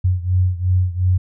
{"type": "beating tone pair", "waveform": "sine", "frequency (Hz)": [90.5, 93.3], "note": ["F#2", "F#2"], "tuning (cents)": [-38, 15], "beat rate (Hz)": 2.8, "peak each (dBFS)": [-16, -19], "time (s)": [0.04, 1.18], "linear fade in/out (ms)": 10, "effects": []}